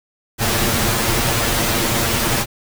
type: noise with comb filter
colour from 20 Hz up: pink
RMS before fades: -18 dBFS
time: 0.38-2.46 s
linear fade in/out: 50 ms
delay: 8.7 ms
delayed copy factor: +0.85
effects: none